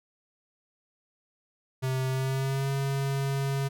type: tone with pitch glide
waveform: square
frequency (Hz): 130.81 to 137.47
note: C3 to C#3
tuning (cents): 0 to -14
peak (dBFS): -27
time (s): 1.82-3.69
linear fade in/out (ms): 20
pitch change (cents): +86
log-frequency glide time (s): 2.09-2.7
effects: none